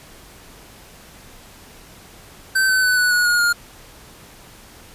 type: tone with pitch steps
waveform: square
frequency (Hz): 1545 / 1522.8 / 1501 / 1479.5 / 1458.3 / 1437.4 / 1416.8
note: G6 / F#6 / F#6 / F#6 / F#6 / F6 / F6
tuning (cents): -26 / +49 / +24 / -1 / -26 / +49 / +24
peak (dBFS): -15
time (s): 2.55-3.53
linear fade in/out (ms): 10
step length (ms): 140
effects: pink hiss -44 dBFS RMS until 4.94 s + resampled to 32000 Hz